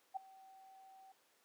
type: tone with ADSR envelope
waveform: sine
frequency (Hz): 768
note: G5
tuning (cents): -36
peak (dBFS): -35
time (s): 0.14-1.12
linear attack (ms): 25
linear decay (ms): 8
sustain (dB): -22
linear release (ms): 3
effects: pink hiss -72 dBFS RMS until 1.44 s + high-pass 400 Hz 12 dB/octave